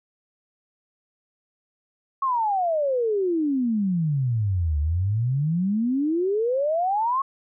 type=exponential two-way sweep; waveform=sine; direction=down then up; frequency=1108 to 72 to 1108 Hz; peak=-20 dBFS; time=2.22-7.22 s; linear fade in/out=5 ms; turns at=4.79 s; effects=none